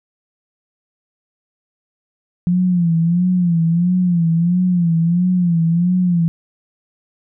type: tone with vibrato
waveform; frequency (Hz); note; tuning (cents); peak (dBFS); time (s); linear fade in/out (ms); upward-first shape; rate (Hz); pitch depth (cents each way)
sine; 173.3; F3; -13; -12; 2.47-6.28; 0; sine; 1.5; 93
effects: none